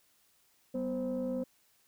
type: tone cluster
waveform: sine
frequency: 193.1 / 248.9 / 523 Hz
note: G3 / B3 / C5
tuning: -26 / +14 / -1 cents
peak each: -39 / -33 / -34 dBFS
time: 0.74-1.44 s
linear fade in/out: 10 ms
effects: tanh soft clip ceiling -27 dBFS + white hiss -69 dBFS RMS until 1.87 s